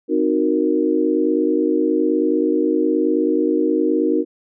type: chord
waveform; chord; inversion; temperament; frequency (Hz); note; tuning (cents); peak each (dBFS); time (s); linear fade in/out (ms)
sine; C half-diminished seventh; none; equal; 261.6 / 311.1 / 370 / 466.2; C4 / Eb4 / Gb4 / Bb4; 0 / 0 / 0 / 0; -23 / -18 / -21 / -21; 0.08-4.25; 50
effects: none